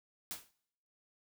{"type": "noise with exponential decay", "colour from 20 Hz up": "white", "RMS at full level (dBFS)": -38, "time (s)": [0.31, 0.51], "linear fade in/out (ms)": 0, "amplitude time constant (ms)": 43, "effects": ["noise-tail reverb RT60 0.7 s tail -22 dB re dry"]}